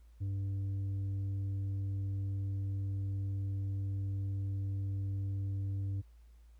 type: tone with tanh clipping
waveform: triangle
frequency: 98 Hz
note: G2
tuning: in tune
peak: -34 dBFS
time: 0.2-6.02 s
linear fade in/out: 20 ms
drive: 9 dB
effects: added 57 Hz sine -55 dBFS peak until 6.59 s + pink hiss -75 dBFS RMS until 6.59 s